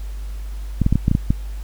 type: clicks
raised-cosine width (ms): 5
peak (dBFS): -3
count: 8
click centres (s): 0.817 / 0.864 / 0.926 / 0.956 / 1.081 / 1.114 / 1.151 / 1.305
effects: added 50 Hz sine -26 dBFS peak until 1.63 s + pink hiss -47 dBFS RMS until 1.63 s